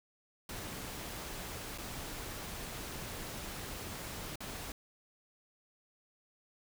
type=noise with dropouts; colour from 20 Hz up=pink; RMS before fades=-43 dBFS; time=0.49-4.72 s; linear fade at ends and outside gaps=2 ms; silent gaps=1.778-1.783 / 4.357-4.405 s; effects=none